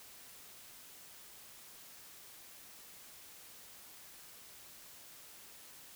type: silence
effects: white hiss -55 dBFS RMS until 5.95 s